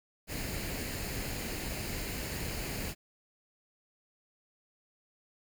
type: noise with comb filter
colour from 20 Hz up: pink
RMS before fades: -37 dBFS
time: 0.27-2.95 s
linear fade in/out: 50 ms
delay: 0.43 ms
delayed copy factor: +0.5
effects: none